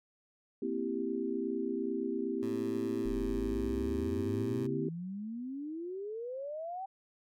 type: chord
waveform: sine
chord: C dominant seventh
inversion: third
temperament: equal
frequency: 233.1 / 261.6 / 329.6 / 392 Hz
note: Bb3 / C4 / E4 / G4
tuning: 0 / 0 / 0 / 0 cents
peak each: -39 / -37 / -38 / -36 dBFS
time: 0.62-4.89 s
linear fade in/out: 5 ms
type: tone with pitch glide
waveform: 15% pulse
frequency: 110 to 105.03 Hz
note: A2 to G#2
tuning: 0 to +20 cents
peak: -37 dBFS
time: 2.42-4.67 s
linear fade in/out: 10 ms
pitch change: -80 cents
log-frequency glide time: 3.04-3.16 s
type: exponential sweep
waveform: sine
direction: up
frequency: 36.71 to 784 Hz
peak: -37 dBFS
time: 3.05-6.86 s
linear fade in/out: 10 ms
effects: none